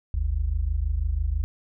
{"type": "tone pair together", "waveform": "sine", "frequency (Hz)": [49.91, 76], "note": ["G1", "D#2"], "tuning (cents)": [32, -40], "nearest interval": "perfect fifth", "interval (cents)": 728, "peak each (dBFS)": -25, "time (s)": [0.14, 1.44], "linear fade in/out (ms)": 0, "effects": []}